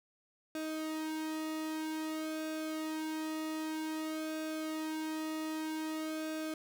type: tone with flanger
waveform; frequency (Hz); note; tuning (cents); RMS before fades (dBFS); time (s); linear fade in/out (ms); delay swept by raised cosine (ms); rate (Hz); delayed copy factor
sawtooth; 313.8; D#4; +15; -38; 0.55-6.54; 2; 0.98 to 1.9; 0.52; -0.7
effects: none